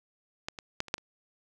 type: clicks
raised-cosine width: 0.2 ms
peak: -16 / -23 / -12 / -27 / -10 / -30 dBFS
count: 6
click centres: 0.485 / 0.588 / 0.804 / 0.883 / 0.941 / 0.981 s
effects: none